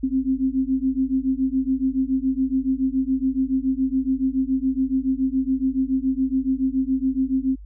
sine beating tone pair, 260.2 / 267.3 Hz, C4 / C4, -9 / +37 cents, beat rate 7.1 Hz, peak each -22 dBFS, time 0.03-7.56 s, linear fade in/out 10 ms, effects added 50 Hz sine -37 dBFS peak until 7.65 s

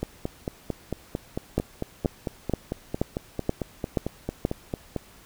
two click trains, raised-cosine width 2 ms, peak -9 / -14 dBFS, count 7 / 23, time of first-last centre 1.58-4.451 / 0.03-4.963 s, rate 2.09 / 4.46 Hz, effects pink hiss -52 dBFS RMS until 5.25 s

